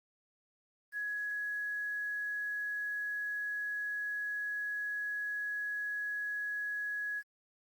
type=tone with quantisation; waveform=sine; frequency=1676 Hz; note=G#6; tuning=15 cents sharp; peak=-34 dBFS; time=0.92-7.23 s; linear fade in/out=50 ms; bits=10; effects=Opus 32 kbps